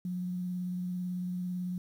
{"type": "tone with vibrato", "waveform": "sine", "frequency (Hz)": 180.2, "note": "F#3", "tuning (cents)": -45, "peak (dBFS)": -32, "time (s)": [0.05, 1.78], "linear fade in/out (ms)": 2, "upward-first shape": "sine", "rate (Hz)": 18, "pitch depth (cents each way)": 17, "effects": ["10-bit"]}